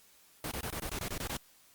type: noise bursts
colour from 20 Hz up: pink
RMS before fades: -37 dBFS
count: 10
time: 0.44-1.369 s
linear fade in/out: 2 ms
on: 74 ms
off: 21 ms
effects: white hiss -62 dBFS RMS until 1.74 s + Opus 48 kbps